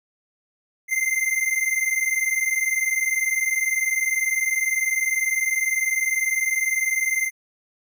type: tone pair together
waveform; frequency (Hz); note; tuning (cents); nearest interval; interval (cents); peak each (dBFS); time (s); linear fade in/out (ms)
square; 2073 / 2093; C7 / C7; -17 / 0; unison; 17; -24; 0.88-7.31; 50
effects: none